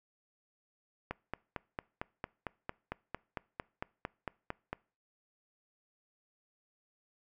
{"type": "click train", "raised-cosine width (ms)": 0.5, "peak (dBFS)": -21, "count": 17, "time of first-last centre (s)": [1.11, 4.73], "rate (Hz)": 4.42, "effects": ["noise-tail reverb RT60 0.4 s tail -24 dB re dry"]}